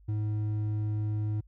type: tone with hard clipping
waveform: sine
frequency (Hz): 106.3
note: G#2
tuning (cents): +41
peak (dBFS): -29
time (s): 0.08-1.41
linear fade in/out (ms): 10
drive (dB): 5
effects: added 50 Hz sine -54 dBFS peak until 1.47 s